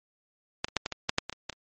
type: clicks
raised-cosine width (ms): 0.2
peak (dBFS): -9 / -25 / -7 / -13 / -16 / -7 / -6 / -16 / -20 / -15 / -27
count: 11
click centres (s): 0.645 / 0.684 / 0.767 / 0.861 / 0.923 / 1.094 / 1.184 / 1.296 / 1.327 / 1.497 / 1.528
effects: MP3 32 kbps